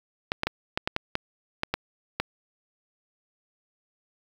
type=clicks; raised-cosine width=0.3 ms; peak=-9 dBFS; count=10; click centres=0.319 / 0.434 / 0.47 / 0.775 / 0.875 / 0.964 / 1.154 / 1.634 / 1.74 / 2.2 s; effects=7-bit